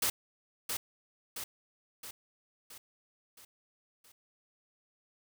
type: noise with echo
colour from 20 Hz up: white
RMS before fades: -30 dBFS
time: 0.02-0.1 s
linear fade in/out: 5 ms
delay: 670 ms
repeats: 6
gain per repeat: -5 dB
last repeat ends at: 4.12 s
effects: none